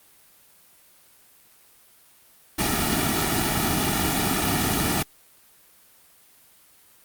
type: noise with comb filter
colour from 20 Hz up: pink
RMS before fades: -23 dBFS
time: 2.58-5.03 s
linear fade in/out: 10 ms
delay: 1.9 ms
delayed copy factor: -0.85
effects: white hiss -55 dBFS RMS until 7.04 s + Opus 32 kbps

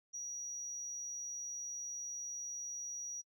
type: tone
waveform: sine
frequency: 5780 Hz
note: F#8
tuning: 41 cents flat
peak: -39 dBFS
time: 0.13-3.22 s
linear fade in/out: 20 ms
effects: noise-tail reverb RT60 0.1 s tail -25 dB re dry + tanh soft clip ceiling -36 dBFS

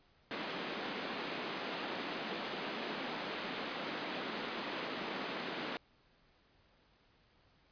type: band-pass noise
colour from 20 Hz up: pink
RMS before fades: -41 dBFS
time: 0.31-5.77 s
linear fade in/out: 0 ms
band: 210 to 4100 Hz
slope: 24 dB/octave
effects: pink hiss -69 dBFS RMS until 7.71 s + resampled to 11025 Hz

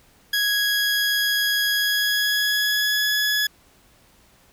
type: tone with pitch glide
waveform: 20% pulse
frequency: 1661.2 to 1692.2 Hz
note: G#6 to G#6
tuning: 0 to +32 cents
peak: -14 dBFS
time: 0.33-3.47 s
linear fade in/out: 5 ms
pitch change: +32 cents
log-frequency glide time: 1.71-3.1 s
effects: pink hiss -56 dBFS RMS until 4.52 s

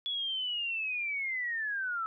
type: linear sweep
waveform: sine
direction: down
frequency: 3409 to 1296 Hz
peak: -31 dBFS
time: 0.06-2.06 s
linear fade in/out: 0 ms
effects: none

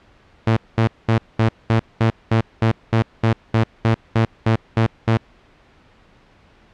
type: tone bursts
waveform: sawtooth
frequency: 112.6 Hz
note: A2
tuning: 40 cents sharp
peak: -9 dBFS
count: 16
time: 0.47-5.172 s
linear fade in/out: 5 ms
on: 97 ms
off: 210 ms
effects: pink hiss -52 dBFS RMS until 6.73 s + low-pass 3000 Hz 12 dB/octave

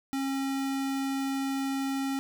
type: tone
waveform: square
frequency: 271.3 Hz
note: C#4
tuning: 37 cents flat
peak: -29 dBFS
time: 0.13-2.19 s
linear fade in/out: 0 ms
effects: none

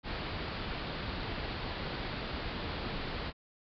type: low-pass noise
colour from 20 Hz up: pink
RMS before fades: -38 dBFS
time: 0.03-3.33 s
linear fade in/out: 50 ms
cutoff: 4800 Hz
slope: 96 dB/octave
effects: none

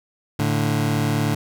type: tone pair together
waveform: 25% pulse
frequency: 110.38 / 146.83 Hz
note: A2 / D3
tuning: +6 / 0 cents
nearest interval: perfect fourth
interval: 494 cents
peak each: -18 dBFS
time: 0.39-1.35 s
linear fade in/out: 5 ms
effects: none

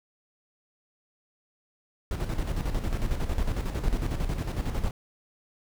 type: noise with tremolo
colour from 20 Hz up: brown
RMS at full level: -26 dBFS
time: 2.11-4.91 s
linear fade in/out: 2 ms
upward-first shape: square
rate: 11 Hz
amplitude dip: 55%
effects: none

